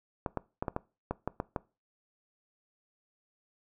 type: clicks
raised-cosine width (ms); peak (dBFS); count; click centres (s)
1; -17; 9; 0.262 / 0.373 / 0.625 / 0.682 / 0.764 / 1.11 / 1.276 / 1.401 / 1.562
effects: noise-tail reverb RT60 0.3 s tail -21 dB re dry